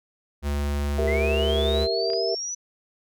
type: tone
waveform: square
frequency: 72 Hz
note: D2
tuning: 34 cents flat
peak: -24 dBFS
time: 0.42-1.88 s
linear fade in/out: 50 ms
type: chord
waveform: sine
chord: E diminished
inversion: first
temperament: equal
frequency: 392 / 466.2 / 659.3 Hz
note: G4 / Bb4 / E5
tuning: 0 / 0 / 0 cents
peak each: -27 dBFS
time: 0.98-2.35 s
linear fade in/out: 5 ms
type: linear sweep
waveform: sine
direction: up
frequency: 1963 to 6000 Hz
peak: -28 dBFS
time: 1.07-2.55 s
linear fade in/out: 10 ms
type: clicks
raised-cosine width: 0.3 ms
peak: -25 dBFS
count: 2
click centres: 2.102 / 2.134 s
effects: none